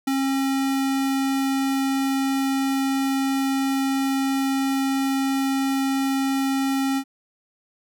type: tone with ADSR envelope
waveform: square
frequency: 270.3 Hz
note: C#4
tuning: 44 cents flat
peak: -19 dBFS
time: 0.07-7.04 s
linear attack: 8 ms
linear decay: 10 ms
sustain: -2 dB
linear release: 66 ms
effects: none